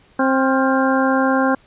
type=harmonic tone with a mistuned harmonic; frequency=264.8 Hz; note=C4; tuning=21 cents sharp; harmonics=1 / 2 / 3 / 4 / 5 / 6; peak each=-17 / -20 / -22 / -23 / -24 / -25 dBFS; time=0.19-1.55 s; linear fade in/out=5 ms; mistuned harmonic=5; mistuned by=+87 cents; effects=pink hiss -53 dBFS RMS until 1.66 s + resampled to 8000 Hz